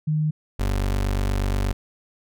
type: tone pair in turn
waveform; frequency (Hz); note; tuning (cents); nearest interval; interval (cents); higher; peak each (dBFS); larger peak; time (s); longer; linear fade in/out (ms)
sine / 30% pulse; 153.6 / 48.38; D#3 / G1; -22 / -22; octave + minor sixth; 2000; first; -19 / -18; second; 0.07-0.31 / 0.59-1.73; second; 10
effects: none